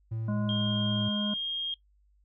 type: tone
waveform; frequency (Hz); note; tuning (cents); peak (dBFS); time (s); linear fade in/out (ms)
triangle; 111.9; A2; +30; -29; 0.11-1.09; 10
type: harmonic tone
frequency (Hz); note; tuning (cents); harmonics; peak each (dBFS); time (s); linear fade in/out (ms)
207.7; G#3; 0; 1 / 3 / 5 / 7; -29 / -40 / -45 / -47; 0.28-1.34; 5
type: tone with pitch glide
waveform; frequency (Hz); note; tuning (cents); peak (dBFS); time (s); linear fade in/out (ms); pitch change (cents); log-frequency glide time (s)
sine; 3214 to 3234; G7 to G#7; +43 to -47; -29; 0.49-1.74; 2; +10; 1.16-1.47
effects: noise-tail reverb RT60 0.1 s tail -18 dB re dry + added 50 Hz sine -62 dBFS peak until 2.24 s